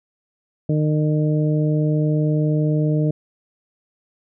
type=harmonic tone; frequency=152.4 Hz; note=D#3; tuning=36 cents flat; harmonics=1 / 2 / 3 / 4; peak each=-17 / -23 / -27 / -29 dBFS; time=0.69-3.11 s; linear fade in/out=5 ms; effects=none